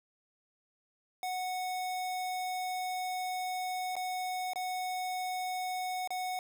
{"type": "tone with dropouts", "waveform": "square", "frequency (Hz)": 737, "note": "F#5", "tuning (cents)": -7, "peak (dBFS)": -34, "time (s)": [1.23, 6.39], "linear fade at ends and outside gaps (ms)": 1, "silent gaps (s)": [[3.955, 3.965], [4.534, 4.558], [6.075, 6.105]], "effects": []}